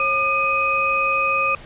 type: tone cluster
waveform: sine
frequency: 543 / 1209 / 2513 Hz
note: C#5 / D6 / D#7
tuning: -36 / +50 / +17 cents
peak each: -27 / -20 / -20 dBFS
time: 0-1.55 s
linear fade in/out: 2 ms
effects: pink hiss -42 dBFS RMS until 1.65 s + resampled to 8000 Hz